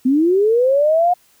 sine linear sweep, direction up, 246.9 to 726 Hz, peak -11 dBFS, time 0.05-1.14 s, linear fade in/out 10 ms, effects white hiss -55 dBFS RMS until 1.4 s

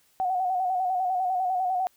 sine tone with vibrato, 740 Hz, F#5, in tune, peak -23 dBFS, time 0.2-1.87 s, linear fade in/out 0 ms, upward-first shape square, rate 10 Hz, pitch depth 45 cents each way, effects white hiss -64 dBFS RMS until 1.96 s

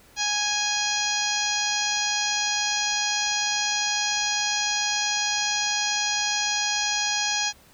harmonic tone with a mistuned harmonic, 830.6 Hz, G#5, in tune, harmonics 1 / 2 / 3 / 4 / 5 / 6 / 7 / 8, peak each -31 / -31 / -31 / -31 / -31 / -31 / -31 / -31 dBFS, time 0.16-7.53 s, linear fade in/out 50 ms, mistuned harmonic 4, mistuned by -28 cents, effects pink hiss -54 dBFS RMS until 7.73 s

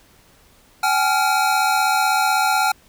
square tone cluster, 766 / 842 / 1390 Hz, G5 / G#5 / F6, -40 / +24 / -9 cents, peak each -21 dBFS, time 0.83-2.72 s, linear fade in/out 5 ms, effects pink hiss -53 dBFS RMS until 2.88 s

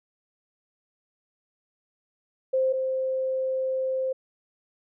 sine tone pair in turn, 523.3 / 523.3 Hz, C5 / C5, 0 / 0 cents, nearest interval unison, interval 0 cents, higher neither, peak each -20 / -24 dBFS, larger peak first, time 2.53-2.73 / 2.73-4.13 s, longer second, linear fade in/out 10 ms, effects none

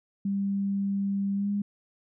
sine tone with pitch glide, 198.1 to 203 Hz, G3 to G#3, +18 to -39 cents, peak -25 dBFS, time 0.25-1.62 s, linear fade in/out 5 ms, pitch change +43 cents, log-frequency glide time 1.34-1.5 s, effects none

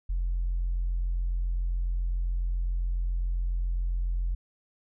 sine tone, 43.65 Hz, F1, in tune, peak -24 dBFS, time 0.09-4.35 s, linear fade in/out 10 ms, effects tanh soft clip ceiling -22 dBFS

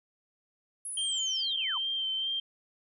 sine linear sweep, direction down, 10840 to 884 Hz, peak -35 dBFS, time 0.85-1.78 s, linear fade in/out 5 ms
sine tone with vibrato, 3136 Hz, G7, in tune, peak -29 dBFS, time 0.97-2.4 s, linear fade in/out 5 ms, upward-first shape sine, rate 2.4 Hz, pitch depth 25 cents each way
effects none

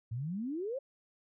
sine exponential sweep, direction up, 107.1 to 566 Hz, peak -34 dBFS, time 0.11-0.79 s, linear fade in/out 10 ms, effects none

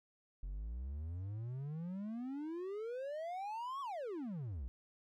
triangle exponential two-way sweep, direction up then down, 44 to 1139 to 55.8 Hz, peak -38 dBFS, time 0.43-4.68 s, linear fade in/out 0 ms, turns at 3.81 s, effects none

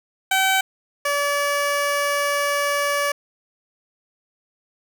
15% pulse tone pair in turn, 766 / 573.9 Hz, G5 / D5, -40 / -40 cents, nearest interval perfect fourth, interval 500 cents, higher first, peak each -10 / -13 dBFS, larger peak first, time 0.31-0.61 / 1.05-3.12 s, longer second, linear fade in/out 5 ms, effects none

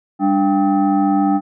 sine tone with frequency modulation, 293.7 Hz, D4, in tune, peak -12 dBFS, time 0.19-1.41 s, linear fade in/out 50 ms, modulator 493 Hz, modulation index 1.1, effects none

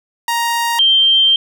sawtooth / sine tone pair in turn, 936 / 3148 Hz, A#5 / G7, +7 / +7 cents, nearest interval octave + major sixth, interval 2100 cents, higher second, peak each -11 / -8 dBFS, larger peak second, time 0.28-0.79 / 0.79-1.36 s, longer second, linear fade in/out 2 ms, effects none

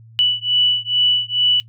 sine beating tone pair, 2960 / 2962.3 Hz, F#7 / F#7, 0 / +1 cents, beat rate 2.3 Hz, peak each -17 dBFS, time 0.19-1.6 s, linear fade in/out 0 ms, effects noise-tail reverb RT60 0.1 s tail -21 dB re dry + added 113 Hz sine -41 dBFS peak until 1.68 s

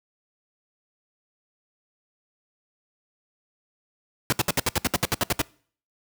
pink noise bursts, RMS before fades -21 dBFS, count 13, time 4.3-5.416 s, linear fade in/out 0 ms, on 24 ms, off 67 ms, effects noise-tail reverb RT60 0.5 s tail -24 dB re dry + high-pass 80 Hz 12 dB/octave

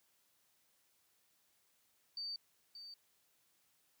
sine tone with echo, 4600 Hz, D8, 37 cents flat, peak -40 dBFS, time 2.17-2.36 s, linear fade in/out 2 ms, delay 580 ms, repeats 1, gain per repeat -9 dB, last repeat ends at 2.94 s, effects white hiss -75 dBFS RMS until 4 s + high-pass 60 Hz 12 dB/octave

